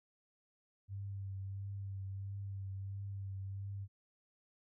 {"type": "tone with vibrato", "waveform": "sine", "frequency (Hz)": 98, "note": "G2", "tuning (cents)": 0, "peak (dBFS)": -40, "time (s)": [0.88, 3.88], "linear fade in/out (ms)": 50, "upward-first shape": "triangle", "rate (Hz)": 1.5, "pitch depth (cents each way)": 30, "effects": []}